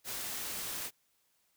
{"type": "noise", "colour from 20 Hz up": "white", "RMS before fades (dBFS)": -39, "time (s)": [0.04, 0.91], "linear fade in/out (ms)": 50, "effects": ["white hiss -74 dBFS RMS until 1.56 s"]}